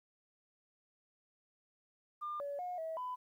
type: tone with pitch steps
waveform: sine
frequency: 1200 / 569 / 720 / 646 / 1001 Hz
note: D6 / C#5 / F#5 / E5 / B5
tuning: +37 / +45 / -47 / -35 / +23 cents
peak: -37 dBFS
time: 2.21-3.16 s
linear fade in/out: 20 ms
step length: 190 ms
effects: tanh soft clip ceiling -33 dBFS + 12-bit